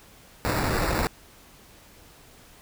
pink noise with sample-and-hold, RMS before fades -25 dBFS, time 0.45-1.07 s, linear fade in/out 0 ms, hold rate 3150 Hz, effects pink hiss -52 dBFS RMS until 2.61 s

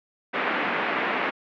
white band-pass noise, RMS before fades -26 dBFS, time 0.33-1.31 s, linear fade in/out 20 ms, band 200 to 2300 Hz, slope 24 dB/octave, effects low-pass 4000 Hz 12 dB/octave

